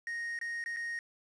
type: tone with dropouts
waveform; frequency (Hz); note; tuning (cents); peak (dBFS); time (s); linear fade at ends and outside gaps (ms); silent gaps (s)
triangle; 1864.7; A#6; 0; -33; 0.07-0.99; 1; 0.389-0.413 / 0.64-0.66 / 0.763-0.768
effects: resampled to 24000 Hz + 10-bit